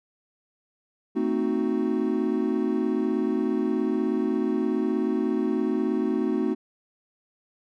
triangle chord, A diminished seventh, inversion none, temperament equal with one note detuned, 224.9 / 261.6 / 311.1 / 370 Hz, A3 / C4 / Eb4 / Gb4, +38 / 0 / 0 / 0 cents, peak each -26 dBFS, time 1.15-6.55 s, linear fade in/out 20 ms, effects none

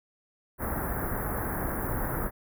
pink band-stop noise, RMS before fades -31 dBFS, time 0.58-2.31 s, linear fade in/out 50 ms, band 1800 to 11000 Hz, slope 48 dB/octave, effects none

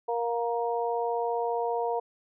harmonic tone, 234.9 Hz, A#3, 13 cents sharp, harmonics 2 / 3 / 4, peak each -29 / -31 / -32 dBFS, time 0.08-2 s, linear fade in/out 10 ms, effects none

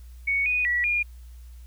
sine tone with pitch steps, 2226 / 2478 / 1940 / 2422 Hz, C#7 / D#7 / B6 / D#7, +7 / -8 / -31 / -47 cents, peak -21 dBFS, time 0.27-1.03 s, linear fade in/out 10 ms, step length 190 ms, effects added 60 Hz sine -41 dBFS peak until 1.66 s + white hiss -61 dBFS RMS until 1.66 s

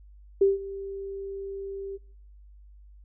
sine tone with ADSR envelope, 392.7 Hz, G4, 3 cents sharp, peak -15 dBFS, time 0.41-1.98 s, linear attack 7 ms, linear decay 160 ms, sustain -18 dB, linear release 28 ms, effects noise-tail reverb RT60 0.6 s tail -24 dB re dry + added 50 Hz sine -48 dBFS peak until 3.04 s

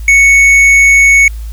sine tone with tanh clipping, 2217 Hz, C#7, in tune, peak -4 dBFS, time 0.08-1.28 s, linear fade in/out 2 ms, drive 8 dB, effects added 55 Hz sine -19 dBFS peak until 1.52 s + white hiss -41 dBFS RMS until 1.52 s

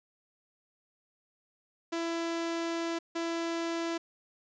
sawtooth tone bursts at uneven times, 334 Hz, E4, 23 cents sharp, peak -27 dBFS, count 2, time 1.92-2.99 / 3.15-3.98 s, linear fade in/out 10 ms, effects resampled to 16000 Hz + 10-bit

